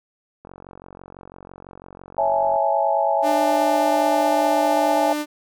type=click train; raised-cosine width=1 ms; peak=-26 dBFS; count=98; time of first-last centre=0.45-2.559 s; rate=46 Hz
type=chord; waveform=sine; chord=A major seventh; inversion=first; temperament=equal; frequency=554.4 / 659.3 / 830.6 / 880 Hz; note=C#5 / E5 / G#5 / A5; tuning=0 / 0 / 0 / 0 cents; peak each=-24 / -21 / -21 / -25 dBFS; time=2.18-5.13 s; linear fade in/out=2 ms
type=tone; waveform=sawtooth; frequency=298.5 Hz; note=D4; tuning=28 cents sharp; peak=-19 dBFS; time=3.22-5.26 s; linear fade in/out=50 ms
effects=none